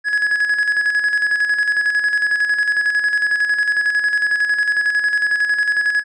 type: tone with tremolo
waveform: triangle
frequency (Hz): 1681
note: G#6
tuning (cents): +20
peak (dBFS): -11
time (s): 0.04-6.04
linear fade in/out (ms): 50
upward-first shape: square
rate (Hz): 11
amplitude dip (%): 50
effects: resampled to 22050 Hz